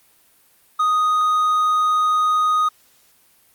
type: tone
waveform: triangle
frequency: 1244.5 Hz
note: D#6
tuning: in tune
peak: -13 dBFS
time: 0.79-2.69 s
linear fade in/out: 10 ms
effects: white hiss -56 dBFS RMS until 3.54 s + Opus 32 kbps